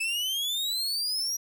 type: exponential sweep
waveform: 40% pulse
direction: up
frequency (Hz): 2600 to 5800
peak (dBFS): -26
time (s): 0-1.37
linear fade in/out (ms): 10
effects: none